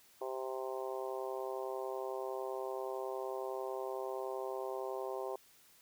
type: harmonic tone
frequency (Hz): 130.81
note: C3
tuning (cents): 0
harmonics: 3 / 4 / 5 / 6 / 7 / 8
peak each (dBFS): -41 / -43 / -45 / -47 / -48 / -49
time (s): 0.21-5.36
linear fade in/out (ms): 5
effects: white hiss -64 dBFS RMS until 5.81 s